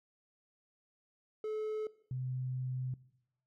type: tone pair in turn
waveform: triangle / sine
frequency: 431.3 / 128.23 Hz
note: A4 / C3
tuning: -35 / -35 cents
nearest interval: octave + major sixth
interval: 2100 cents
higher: first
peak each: -33 / -35 dBFS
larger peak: first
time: 1.44-1.87 / 2.11-2.94 s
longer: second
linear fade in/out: 2 ms
effects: noise-tail reverb RT60 0.8 s tail -19 dB re dry